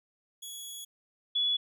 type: tone pair in turn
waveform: 15% pulse / sine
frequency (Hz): 3362 / 3407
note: G#7 / G#7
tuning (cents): +20 / +44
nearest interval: unison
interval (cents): 24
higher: second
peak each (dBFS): -33 / -25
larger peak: second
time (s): 0.42-0.85 / 1.35-1.57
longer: first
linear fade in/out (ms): 10
effects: none